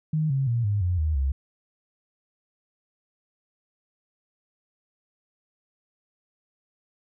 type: tone with pitch steps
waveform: sine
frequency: 155.56 / 135.42 / 117.89 / 102.63 / 89.35 / 77.78 / 67.71 Hz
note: D#3 / C#3 / A#2 / G#2 / F2 / D#2 / C#2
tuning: 0 / -40 / +20 / -20 / +40 / 0 / -40 cents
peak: -21 dBFS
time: 0.13-1.32 s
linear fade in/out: 5 ms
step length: 170 ms
effects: none